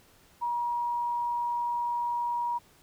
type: tone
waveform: sine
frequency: 955 Hz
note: A#5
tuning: 42 cents sharp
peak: -27 dBFS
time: 0.41-2.59 s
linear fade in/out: 20 ms
effects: pink hiss -60 dBFS RMS until 2.82 s